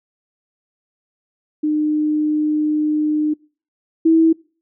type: tone pair in turn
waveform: sine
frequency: 303.7 / 324.6 Hz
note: D#4 / E4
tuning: -42 / -27 cents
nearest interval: minor second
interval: 115 cents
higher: second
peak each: -15 / -9 dBFS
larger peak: second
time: 1.63-3.34 / 4.05-4.33 s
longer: first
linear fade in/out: 10 ms
effects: noise-tail reverb RT60 0.4 s tail -25 dB re dry